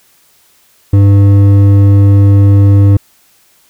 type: tone with hard clipping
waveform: sine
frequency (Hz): 99.8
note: G2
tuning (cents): +32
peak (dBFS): -4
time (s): 0.93-2.97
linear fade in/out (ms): 5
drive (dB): 8
effects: white hiss -49 dBFS RMS until 3.69 s